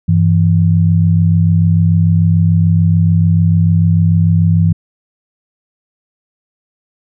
sine tone pair together, 98 / 164.82 Hz, G2 / E3, 0 / 0 cents, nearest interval major sixth, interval 900 cents, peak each -10 dBFS, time 0.08-4.73 s, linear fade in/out 10 ms, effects none

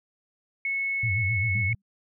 sine tone, 2198 Hz, C#7, 15 cents flat, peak -25 dBFS, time 0.65-1.73 s, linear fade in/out 2 ms
sine tone with vibrato, 103.83 Hz, G#2, in tune, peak -25 dBFS, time 1.03-1.75 s, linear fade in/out 5 ms, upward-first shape sine, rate 7.6 Hz, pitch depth 220 cents each way
sine tone with exponential decay, 196 Hz, G3, in tune, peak -33 dBFS, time 1.55-1.82 s, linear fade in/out 5 ms, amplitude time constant 57 ms
effects none

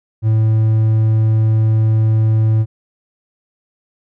triangle tone, 110 Hz, A2, in tune, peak -8 dBFS, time 0.22-2.66 s, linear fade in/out 50 ms, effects none

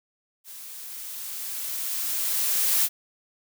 blue noise with level ramp, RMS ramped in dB -42 to -21 dBFS, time 0.44-2.89 s, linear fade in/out 50 ms, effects none

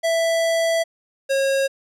square tone pair in turn, 661 / 543.8 Hz, E5 / C#5, +5 / -33 cents, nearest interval minor third, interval 338 cents, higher first, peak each -18 dBFS, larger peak neither, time 0.03-0.84 / 1.29-1.68 s, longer first, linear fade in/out 20 ms, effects low-pass 11000 Hz 12 dB/octave

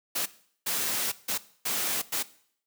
white noise bursts at uneven times, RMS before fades -29 dBFS, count 5, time 0.15-0.26 / 0.66-1.12 / 1.28-1.38 / 1.65-2.02 / 2.12-2.23 s, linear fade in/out 10 ms, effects noise-tail reverb RT60 0.6 s tail -18 dB re dry + high-pass 150 Hz 12 dB/octave

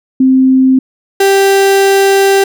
sine / 35% pulse tone pair in turn, 261.6 / 392 Hz, C4 / G4, 0 / 0 cents, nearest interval perfect fifth, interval 700 cents, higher second, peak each -4 dBFS, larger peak neither, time 0.2-0.79 / 1.2-2.44 s, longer second, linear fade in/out 5 ms, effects none

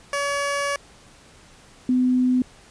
15% pulse / sine tone pair in turn, 567 / 252.6 Hz, C#5 / B3, +39 / +39 cents, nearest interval octave + major second, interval 1400 cents, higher first, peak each -16 dBFS, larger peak neither, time 0.13-0.76 / 1.89-2.42 s, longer first, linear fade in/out 2 ms, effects pink hiss -50 dBFS RMS until 2.7 s + resampled to 22050 Hz

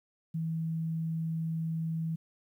sine tone, 162.3 Hz, E3, 27 cents flat, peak -30 dBFS, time 0.34-2.16 s, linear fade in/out 10 ms, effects 11-bit

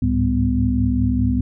sine tone cluster, 68.3 / 102.4 / 107.3 / 197.9 / 248.9 Hz, C#2 / G#2 / A2 / G3 / B3, -25 / -24 / -43 / +17 / +14 cents, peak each -21 / -27 / -22 / -25 / -19 dBFS, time 0.02-1.41 s, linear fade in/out 5 ms, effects none

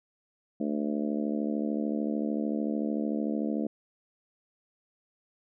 harmonic tone, 73.42 Hz, D2, in tune, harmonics 3 / 4 / 5 / 6 / 7 / 8 / 9, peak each -30 / -32 / -39 / -42 / -39 / -43 / -42 dBFS, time 0.6-3.67 s, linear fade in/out 5 ms, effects none

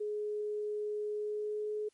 sine tone with pitch glide, 420 to 423.9 Hz, G#4 to G#4, +19 to +35 cents, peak -33 dBFS, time 0-1.89 s, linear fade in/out 10 ms, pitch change +16 cents, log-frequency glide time 1.15-1.77 s, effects white hiss -73 dBFS RMS until 1.93 s + MP3 48 kbps

